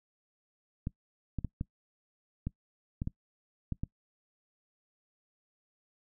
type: clicks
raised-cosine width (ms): 5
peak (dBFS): -21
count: 9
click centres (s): 0.871 / 1.387 / 1.447 / 1.611 / 2.47 / 3.019 / 3.074 / 3.723 / 3.835
effects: noise-tail reverb RT60 0.1 s tail -22 dB re dry

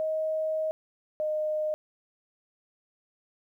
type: tone pair in turn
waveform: sine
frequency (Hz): 629 / 614.6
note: D#5 / D#5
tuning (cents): +19 / -21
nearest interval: unison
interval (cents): 40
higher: first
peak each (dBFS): -26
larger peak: neither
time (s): 0-0.71 / 1.2-1.74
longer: first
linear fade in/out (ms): 0
effects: 11-bit

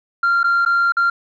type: tone with dropouts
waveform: sine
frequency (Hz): 1386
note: F6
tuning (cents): -14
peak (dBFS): -11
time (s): 0.23-1.1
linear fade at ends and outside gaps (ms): 5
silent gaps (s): 0.432-0.441 / 0.651-0.661 / 0.922-0.968
effects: tanh soft clip ceiling -11 dBFS

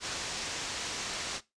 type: low-pass noise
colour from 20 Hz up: white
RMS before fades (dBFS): -37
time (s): 0-1.41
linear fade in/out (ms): 50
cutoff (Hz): 6900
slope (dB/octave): 24
effects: noise-tail reverb RT60 0.2 s tail -17 dB re dry + resampled to 22050 Hz

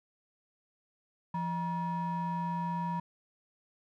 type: ring-modulated tone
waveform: triangle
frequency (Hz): 392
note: G4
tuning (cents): 0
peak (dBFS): -26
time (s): 1.34-3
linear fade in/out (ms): 5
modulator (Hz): 563
effects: none

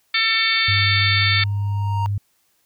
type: harmonic tone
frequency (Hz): 447.7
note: A4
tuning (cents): +30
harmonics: 3 / 4 / 5 / 6 / 7 / 8 / 9 / 10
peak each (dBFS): -27 / -24 / -20 / -30 / -31 / -22 / -35 / -24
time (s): 0.14-1.44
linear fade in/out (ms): 5
type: tone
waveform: sine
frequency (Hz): 101.2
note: G#2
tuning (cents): -44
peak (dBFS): -19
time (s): 0.68-2.18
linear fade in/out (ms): 5
type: tone with exponential growth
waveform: triangle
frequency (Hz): 932.3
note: A#5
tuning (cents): 0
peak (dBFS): -19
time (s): 1.09-2.06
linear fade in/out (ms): 0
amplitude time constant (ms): 210
effects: white hiss -64 dBFS RMS until 2.65 s

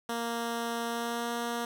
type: tone with pitch glide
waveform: 10% pulse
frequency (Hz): 233.1 to 236.1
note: A#3 to A#3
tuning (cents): 0 to +22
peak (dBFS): -23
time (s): 0.09-1.65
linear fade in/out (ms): 2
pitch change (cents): +22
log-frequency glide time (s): 0.86-1.31
effects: none

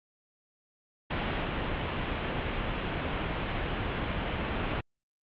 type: low-pass noise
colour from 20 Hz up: pink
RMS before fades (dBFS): -32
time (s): 1.1-4.81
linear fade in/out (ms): 10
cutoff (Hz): 3300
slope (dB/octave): 48
effects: Opus 48 kbps

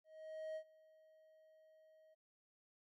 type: tone with ADSR envelope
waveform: triangle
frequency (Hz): 630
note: D#5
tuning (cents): +21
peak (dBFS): -40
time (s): 0.04-2.15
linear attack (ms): 520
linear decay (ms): 75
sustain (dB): -23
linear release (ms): 19
effects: none

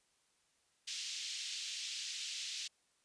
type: band-pass noise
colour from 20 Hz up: pink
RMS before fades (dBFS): -43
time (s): 0.87-2.68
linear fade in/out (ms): 10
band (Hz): 2900 to 6700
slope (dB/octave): 24
effects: white hiss -75 dBFS RMS until 3.04 s + resampled to 22050 Hz

